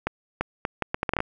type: accelerating click train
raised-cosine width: 0.5 ms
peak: -9 dBFS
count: 11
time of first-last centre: 0.07-1.204 s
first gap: 340 ms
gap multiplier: 0.71
effects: none